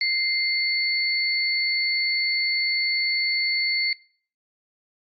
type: tone pair together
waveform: sine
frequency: 2093 / 4435 Hz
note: C7 / C#8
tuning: 0 / 0 cents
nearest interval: octave + minor second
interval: 1300 cents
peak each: -23 dBFS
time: 0.01-3.93 s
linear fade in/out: 2 ms
effects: noise-tail reverb RT60 0.5 s tail -24 dB re dry + Opus 24 kbps